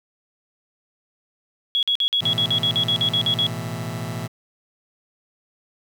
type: tone bursts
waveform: sine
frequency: 3342 Hz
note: G#7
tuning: 10 cents sharp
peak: -17 dBFS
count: 14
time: 1.75-3.466 s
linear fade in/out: 0 ms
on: 78 ms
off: 48 ms
type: chord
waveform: sawtooth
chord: A suspended second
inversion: none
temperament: just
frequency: 110 / 123.75 / 165 Hz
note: A2 / B2 / E3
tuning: 0 / +4 / +2 cents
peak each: -27 dBFS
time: 2.21-4.28 s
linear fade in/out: 20 ms
effects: 8-bit